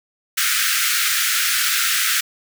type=high-pass noise; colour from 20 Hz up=pink; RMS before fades=-19 dBFS; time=0.37-2.21 s; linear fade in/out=10 ms; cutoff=1300 Hz; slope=96 dB/octave; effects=none